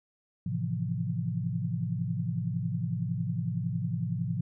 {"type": "chord", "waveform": "sine", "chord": "F major seventh", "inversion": "first", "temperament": "just", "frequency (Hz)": [109.13, 130.96, 163.7, 174.61], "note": ["A2", "C3", "E3", "F3"], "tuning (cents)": [-14, 2, -12, 0], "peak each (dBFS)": -34, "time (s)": [0.46, 4.41], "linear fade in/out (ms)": 5, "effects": []}